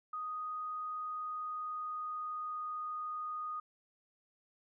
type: tone with pitch glide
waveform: sine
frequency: 1244.5 to 1236.6 Hz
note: D#6 to D#6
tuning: 0 to -11 cents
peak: -37 dBFS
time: 0.13-3.6 s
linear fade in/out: 5 ms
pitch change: -11 cents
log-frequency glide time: 0.9-2.83 s
effects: none